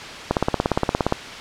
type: click train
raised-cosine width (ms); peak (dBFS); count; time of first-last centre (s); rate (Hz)
1; -3; 15; 0.31-1.124; 17.2
effects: white hiss -33 dBFS RMS until 1.4 s + low-pass 4000 Hz 12 dB/octave